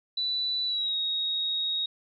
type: tone with pitch glide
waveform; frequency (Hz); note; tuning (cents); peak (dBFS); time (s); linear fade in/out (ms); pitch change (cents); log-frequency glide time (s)
sine; 3970 to 3767; B7 to A#7; +8 to +17; -26; 0.17-1.86; 5; -91; 0.66-0.96
effects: none